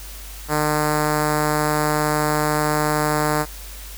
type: tone with notch filter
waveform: 5% pulse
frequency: 151.1 Hz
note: D3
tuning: 50 cents sharp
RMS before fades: -20 dBFS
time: 0.48-3.46 s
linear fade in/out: 50 ms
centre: 3100 Hz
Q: 0.63
effects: added 50 Hz sine -35 dBFS peak until 3.97 s + white hiss -39 dBFS RMS until 3.97 s